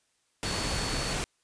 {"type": "tone in noise", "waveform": "sine", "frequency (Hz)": 4435, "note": "C#8", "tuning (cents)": 0, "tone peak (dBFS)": -37, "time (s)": [0.45, 1.13], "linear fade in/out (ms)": 0, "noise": "pink", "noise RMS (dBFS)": -31, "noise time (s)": [0.43, 1.24], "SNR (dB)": -9, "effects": ["white hiss -72 dBFS RMS until 1.43 s", "resampled to 22050 Hz"]}